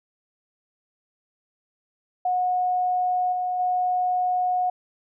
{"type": "tone with level steps", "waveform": "sine", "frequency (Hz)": 728, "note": "F#5", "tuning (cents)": -28, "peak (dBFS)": [-20, -23, -20], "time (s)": [2.25, 4.7], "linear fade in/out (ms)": 5, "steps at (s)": [3.32, 3.59], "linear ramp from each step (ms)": 10, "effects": []}